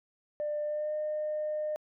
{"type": "tone with pitch glide", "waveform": "sine", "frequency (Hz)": [596, 608.5], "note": ["D5", "D#5"], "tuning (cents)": [25, -39], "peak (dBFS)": -29, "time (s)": [0.4, 1.76], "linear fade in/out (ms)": 0, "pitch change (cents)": 36, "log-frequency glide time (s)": [0.62, 0.94], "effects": ["tanh soft clip ceiling -26 dBFS"]}